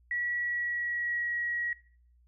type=tone with pitch glide; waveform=sine; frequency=1932 to 1908.7 Hz; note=B6 to A#6; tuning=-39 to +40 cents; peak=-29 dBFS; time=0.11-1.73 s; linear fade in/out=2 ms; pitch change=-21 cents; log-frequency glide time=0.38-1.33 s; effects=noise-tail reverb RT60 0.5 s tail -20 dB re dry + added 60 Hz sine -60 dBFS peak until 2.27 s